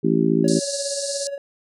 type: harmonic tone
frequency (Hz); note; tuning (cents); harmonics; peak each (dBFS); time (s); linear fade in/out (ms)
55.5; A1; +16; 3 / 4 / 5 / 6 / 7; -22 / -22 / -22 / -22 / -22; 0.03-0.6; 20
type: tone with tremolo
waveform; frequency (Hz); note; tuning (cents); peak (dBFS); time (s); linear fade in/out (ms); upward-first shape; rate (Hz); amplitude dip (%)
triangle; 561; C#5; +21; -22; 0.44-1.38; 2; sine; 17; 60
type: band-pass noise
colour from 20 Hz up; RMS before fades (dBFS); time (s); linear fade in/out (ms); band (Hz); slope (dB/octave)
pink; -29; 0.48-1.27; 0; 4000 to 9800; 96
effects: none